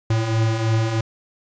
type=beating tone pair; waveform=square; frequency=109.6 / 112.7 Hz; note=A2 / A2; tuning=-6 / +42 cents; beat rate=3.1 Hz; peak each=-26 / -19 dBFS; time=0.1-1.01 s; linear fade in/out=5 ms; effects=resampled to 16000 Hz + 9-bit